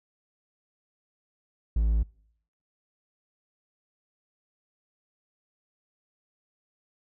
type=tone; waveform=triangle; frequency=55 Hz; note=A1; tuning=in tune; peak=-19 dBFS; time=1.76-2.03 s; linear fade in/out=5 ms; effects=noise-tail reverb RT60 0.7 s tail -25 dB re dry